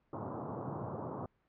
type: band-pass noise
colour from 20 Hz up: pink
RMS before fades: -41 dBFS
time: 0.13-1.26 s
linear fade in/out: 2 ms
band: 100 to 1200 Hz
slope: 48 dB/octave
effects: pink hiss -75 dBFS RMS until 1.48 s + low-pass 2000 Hz 12 dB/octave